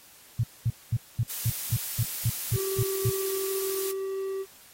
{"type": "tone bursts", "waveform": "sine", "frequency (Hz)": 115.9, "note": "A#2", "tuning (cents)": -10, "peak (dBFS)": -21, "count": 11, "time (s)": [0.39, 3.096], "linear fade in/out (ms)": 5, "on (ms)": 46, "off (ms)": 220}
{"type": "noise", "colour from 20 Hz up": "blue", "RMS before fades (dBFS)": -33, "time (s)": [1.29, 3.92], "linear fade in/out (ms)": 10}
{"type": "tone", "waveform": "triangle", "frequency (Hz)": 386.4, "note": "G4", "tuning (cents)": -25, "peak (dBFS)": -27, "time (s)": [2.53, 4.46], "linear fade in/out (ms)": 50}
{"effects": ["white hiss -53 dBFS RMS until 4.73 s", "AAC 48 kbps"]}